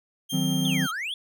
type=tone; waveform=sawtooth; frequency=3188 Hz; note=G7; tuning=28 cents sharp; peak=-27 dBFS; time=0.29-0.92 s; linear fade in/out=20 ms
type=chord; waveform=triangle; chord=C diminished; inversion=first; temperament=equal; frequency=155.56 / 185 / 261.6 Hz; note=Eb3 / Gb3 / C4; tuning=0 / 0 / 0 cents; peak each=-25 dBFS; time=0.32-0.87 s; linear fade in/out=20 ms
type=exponential two-way sweep; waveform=triangle; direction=down then up; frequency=3524 to 1233 to 3524 Hz; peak=-27 dBFS; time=0.65-1.14 s; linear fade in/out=2 ms; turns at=0.9 s
effects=none